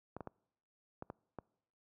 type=clicks; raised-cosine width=1 ms; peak=-29 dBFS; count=6; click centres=0.166 / 0.207 / 0.273 / 1.024 / 1.101 / 1.387 s; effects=noise-tail reverb RT60 0.8 s tail -26 dB re dry + high-pass 80 Hz 12 dB/octave